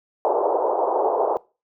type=band-pass noise; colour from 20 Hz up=pink; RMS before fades=-21 dBFS; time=0.25-1.37 s; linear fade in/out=0 ms; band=390 to 960 Hz; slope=48 dB/octave; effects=noise-tail reverb RT60 0.3 s tail -22 dB re dry